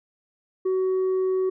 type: tone with tanh clipping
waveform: triangle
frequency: 375.2 Hz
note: F#4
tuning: 24 cents sharp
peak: -21 dBFS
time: 0.65-1.5 s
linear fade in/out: 10 ms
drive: 7 dB
effects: none